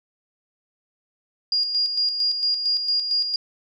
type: tone with tremolo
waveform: sine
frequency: 4838 Hz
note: D#8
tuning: 49 cents flat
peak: -18 dBFS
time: 1.52-3.36 s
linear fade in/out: 2 ms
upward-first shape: square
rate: 4.4 Hz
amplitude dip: 50%
effects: none